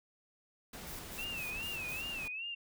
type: noise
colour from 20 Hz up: pink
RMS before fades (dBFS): -47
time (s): 0.73-2.28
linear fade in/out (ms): 5
type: noise with tremolo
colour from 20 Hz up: blue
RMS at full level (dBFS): -48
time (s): 0.86-2.13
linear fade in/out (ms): 20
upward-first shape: square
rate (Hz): 3.9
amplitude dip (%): 75
type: tone with vibrato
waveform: sine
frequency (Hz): 2637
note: E7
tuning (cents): 0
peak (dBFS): -38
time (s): 1.18-2.55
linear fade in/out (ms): 10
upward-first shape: sine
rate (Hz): 2.5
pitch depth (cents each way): 120
effects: none